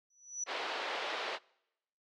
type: tone with exponential growth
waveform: sine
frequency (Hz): 5920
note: F#8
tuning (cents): 0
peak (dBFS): -32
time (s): 0.1-0.44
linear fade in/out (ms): 5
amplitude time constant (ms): 72
type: band-pass noise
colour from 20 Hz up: pink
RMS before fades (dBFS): -38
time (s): 0.46-1.39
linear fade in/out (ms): 50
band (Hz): 450 to 4100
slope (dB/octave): 24
effects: noise-tail reverb RT60 0.9 s tail -26 dB re dry

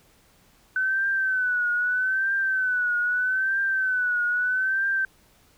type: tone with vibrato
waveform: sine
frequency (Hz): 1512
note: F#6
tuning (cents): +37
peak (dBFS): -21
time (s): 0.76-5.05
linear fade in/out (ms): 2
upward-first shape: triangle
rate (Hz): 0.79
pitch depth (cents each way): 88
effects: pink hiss -59 dBFS RMS until 5.57 s

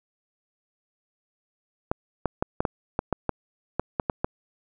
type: clicks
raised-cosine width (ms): 1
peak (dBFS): -9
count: 12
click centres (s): 1.915 / 2.257 / 2.425 / 2.605 / 2.652 / 2.991 / 3.127 / 3.293 / 3.796 / 3.998 / 4.098 / 4.245
effects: none

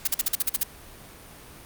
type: noise bursts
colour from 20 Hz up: blue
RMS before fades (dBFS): -22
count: 9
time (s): 0.05-0.634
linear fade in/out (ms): 5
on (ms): 24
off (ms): 46
effects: pink hiss -46 dBFS RMS until 1.65 s + Opus 48 kbps

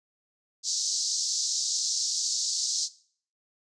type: band-pass noise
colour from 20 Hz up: white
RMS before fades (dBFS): -29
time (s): 0.63-2.89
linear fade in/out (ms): 50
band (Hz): 4300 to 7000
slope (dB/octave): 48
effects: noise-tail reverb RT60 0.5 s tail -18 dB re dry + resampled to 22050 Hz

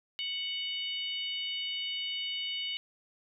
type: harmonic tone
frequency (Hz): 741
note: F#5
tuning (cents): +2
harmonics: 3 / 4 / 5 / 6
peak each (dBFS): -41 / -34 / -42 / -48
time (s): 0.19-2.77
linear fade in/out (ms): 0
effects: none

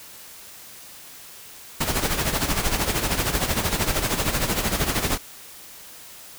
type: noise with tremolo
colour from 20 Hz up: pink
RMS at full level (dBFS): -21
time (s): 1.8-5.18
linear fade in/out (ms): 10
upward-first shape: sine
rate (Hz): 13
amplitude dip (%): 65
effects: white hiss -43 dBFS RMS until 6.38 s

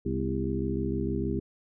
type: harmonic tone with a mistuned harmonic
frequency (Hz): 66.5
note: C2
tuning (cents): +29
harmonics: 1 / 2 / 3 / 4 / 5 / 6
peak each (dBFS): -34 / -34 / -34 / -34 / -34 / -34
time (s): 0.05-1.4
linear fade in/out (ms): 10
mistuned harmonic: 4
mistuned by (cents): -84
effects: none

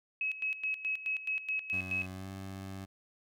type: tone with tremolo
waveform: sine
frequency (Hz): 2564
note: E7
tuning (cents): -49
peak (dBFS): -30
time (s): 0.21-2.06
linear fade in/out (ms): 2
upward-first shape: square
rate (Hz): 4.7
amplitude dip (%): 75
type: tone with pitch glide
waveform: 20% pulse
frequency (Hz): 93 to 96.11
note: F#2 to G2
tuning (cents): +9 to -34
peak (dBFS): -36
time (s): 1.72-2.86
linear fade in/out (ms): 20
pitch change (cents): +57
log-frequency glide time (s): 2.1-2.28
effects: none

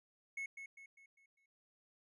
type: tone with echo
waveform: triangle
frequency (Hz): 2190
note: C#7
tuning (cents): -22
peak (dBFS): -38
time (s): 0.37-0.46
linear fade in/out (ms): 5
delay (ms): 200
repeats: 5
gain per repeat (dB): -7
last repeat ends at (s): 1.46
effects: resampled to 32000 Hz

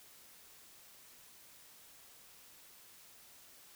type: silence
effects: white hiss -59 dBFS RMS until 3.75 s

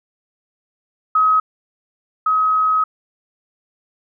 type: tone pair in turn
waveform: sine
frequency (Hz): 1271 / 1271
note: D#6 / D#6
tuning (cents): +36 / +36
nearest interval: unison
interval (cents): 0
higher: neither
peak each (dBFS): -11 / -13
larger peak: first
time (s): 1.15-1.4 / 2.26-2.84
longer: second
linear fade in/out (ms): 5
effects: none

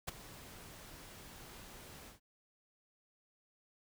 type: noise with ADSR envelope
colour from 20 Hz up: pink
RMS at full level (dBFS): -37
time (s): 0.07-2.2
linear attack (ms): 16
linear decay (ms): 13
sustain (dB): -16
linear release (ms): 130
effects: none

